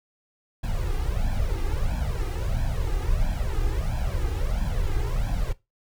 brown noise with flanger, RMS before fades -25 dBFS, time 0.63-5.53 s, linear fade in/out 10 ms, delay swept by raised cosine 1.2 to 2.5 ms, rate 1.5 Hz, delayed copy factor +0.9, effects noise-tail reverb RT60 0.2 s tail -18 dB re dry

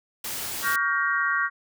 white noise, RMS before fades -32 dBFS, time 0.24-0.76 s, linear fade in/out 5 ms
sine chord, G half-diminished seventh, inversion second, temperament just, 1128.9 / 1411.2 / 1568 / 1881.6 Hz, Db6 / F6 / G6 / Bb6, +31 / +18 / 0 / +16 cents, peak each -27 dBFS, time 0.62-1.5 s, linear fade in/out 50 ms
effects none

